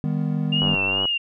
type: chord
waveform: triangle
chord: Eb augmented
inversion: none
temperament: equal with one note detuned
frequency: 155.56 / 201.2 / 246.9 Hz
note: Eb3 / G3 / B3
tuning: 0 / +45 / 0 cents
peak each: -21 / -25 / -26 dBFS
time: 0.04-0.75 s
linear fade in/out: 0 ms
type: tone with vibrato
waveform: sine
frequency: 2794 Hz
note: F7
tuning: in tune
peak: -20 dBFS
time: 0.52-1.18 s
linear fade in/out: 10 ms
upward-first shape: triangle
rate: 2.4 Hz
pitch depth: 81 cents each way
type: click train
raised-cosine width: 1 ms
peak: -15 dBFS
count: 43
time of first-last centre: 0.62-1.054 s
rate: 96.7 Hz
effects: none